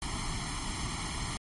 pink noise with comb filter, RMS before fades -35 dBFS, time 0.02-1.37 s, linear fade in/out 0 ms, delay 0.95 ms, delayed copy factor +0.9, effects MP3 48 kbps

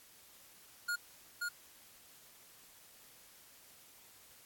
square tone with echo, 1430 Hz, F6, 41 cents sharp, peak -34 dBFS, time 0.88-0.96 s, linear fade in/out 10 ms, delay 530 ms, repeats 1, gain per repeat -2 dB, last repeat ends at 1.49 s, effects white hiss -60 dBFS RMS until 4.45 s + AAC 64 kbps

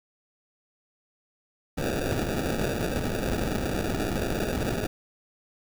violet noise with sample-and-hold, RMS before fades -28 dBFS, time 1.77-4.87 s, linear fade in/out 10 ms, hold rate 1050 Hz, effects none

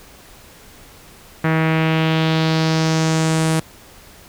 sawtooth tone with low-pass filter sweep, 160 Hz, D#3, 49 cents sharp, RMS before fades -17 dBFS, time 1.44-3.6 s, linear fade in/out 5 ms, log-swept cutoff 1900 to 10000 Hz, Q 2.2, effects pink hiss -44 dBFS RMS until 4.28 s

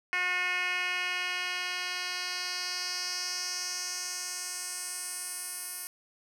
10% pulse tone with band-pass filter sweep, 361.2 Hz, F#4, 42 cents flat, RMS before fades -34 dBFS, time 0.13-5.87 s, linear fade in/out 0 ms, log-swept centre 2200 to 11000 Hz, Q 2.4, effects none

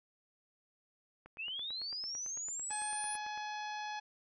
click train, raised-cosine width 0.5 ms, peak -38 dBFS, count 20, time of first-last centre 1.26-3.376 s, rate 8.98 Hz
sine linear sweep, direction up, 2501 to 9900 Hz, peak -38 dBFS, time 1.38-3.17 s, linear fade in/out 20 ms
harmonic tone, 844 Hz, G#5, 28 cents sharp, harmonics 1 / 2 / 3 / 4 / 5 / 6 / 7, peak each -40 / -46 / -50 / -52 / -54 / -56 / -57 dBFS, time 2.7-4 s, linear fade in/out 10 ms
effects none

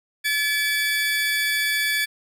30% pulse tone pair together, 1721.3 / 2300 Hz, A6 / D7, -38 / -37 cents, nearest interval perfect fourth, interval 501 cents, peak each -20 / -22 dBFS, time 0.24-2.06 s, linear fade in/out 20 ms, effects none

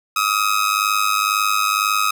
sawtooth tone with amplitude modulation, 1267 Hz, D#6, 31 cents sharp, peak -9 dBFS, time 0.16-2.11 s, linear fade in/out 5 ms, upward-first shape sine, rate 102 Hz, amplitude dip 80%, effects none

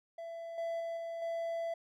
triangle tone with level steps, 668 Hz, E5, 23 cents sharp, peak -39 / -32 / -34 / -36 / -32 dBFS, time 0.18-1.74 s, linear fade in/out 5 ms, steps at 0.58 / 0.8 / 0.97 / 1.22 s, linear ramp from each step 2 ms, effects none

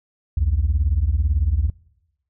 sine beating tone pair, 63.4 / 81.4 Hz, B1 / E2, +46 / -21 cents, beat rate 18 Hz, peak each -18 dBFS, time 0.37-1.7 s, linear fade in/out 5 ms, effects noise-tail reverb RT60 0.9 s tail -24 dB re dry + tanh soft clip ceiling -11 dBFS

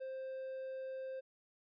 triangle tone, 526 Hz, C5, 9 cents sharp, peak -39 dBFS, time 0-1.21 s, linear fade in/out 20 ms, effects resampled to 11025 Hz

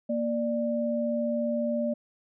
sine tone pair together, 234.3 / 591 Hz, A#3 / D5, +9 / +11 cents, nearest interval octave + major third, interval 1602 cents, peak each -28 dBFS, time 0.09-1.94 s, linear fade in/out 10 ms, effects none

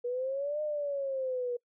sine exponential two-way sweep, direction up then down, 480 to 610 to 480 Hz, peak -30 dBFS, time 0.04-1.57 s, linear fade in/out 10 ms, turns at 0.62 s, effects noise-tail reverb RT60 0.1 s tail -25 dB re dry

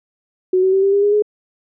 sine tone with pitch steps, 370 / 377.8 / 385.7 / 393.8 / 402.1 / 410.5 / 419.2 Hz, F#4 / F#4 / G4 / G4 / G4 / G#4 / G#4, 0 / +36 / -28 / +8 / +44 / -20 / +16 cents, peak -11 dBFS, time 0.53-1.223 s, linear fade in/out 5 ms, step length 99 ms, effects none

